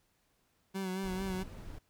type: tone with vibrato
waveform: 30% pulse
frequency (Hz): 189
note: F#3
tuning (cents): +37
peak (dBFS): -32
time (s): 0.74-1.44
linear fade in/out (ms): 20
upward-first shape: sine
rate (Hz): 4.5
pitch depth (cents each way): 45
type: noise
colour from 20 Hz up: brown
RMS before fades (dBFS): -45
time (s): 1.03-1.79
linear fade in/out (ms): 10
effects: pink hiss -74 dBFS RMS until 1.89 s